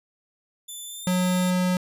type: tone with pitch glide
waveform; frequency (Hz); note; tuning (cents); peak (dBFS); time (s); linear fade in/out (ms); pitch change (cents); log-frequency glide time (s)
10% pulse; 3520 to 3663; A7 to A#7; 0 to -31; -28; 0.68-1.51; 10; +69; 0.85-1.21
type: tone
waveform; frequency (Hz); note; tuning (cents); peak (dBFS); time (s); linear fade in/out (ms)
square; 181.9; F#3; -29; -21; 1.07-1.77; 2
effects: resampled to 32000 Hz